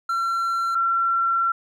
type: tone pair in turn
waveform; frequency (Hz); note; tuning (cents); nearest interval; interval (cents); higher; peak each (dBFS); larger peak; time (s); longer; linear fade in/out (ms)
triangle / sine; 1359 / 1359; F6 / F6; -48 / -48; unison; 0; neither; -19 / -18; second; 0.09-0.75 / 0.75-1.52; second; 5
effects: none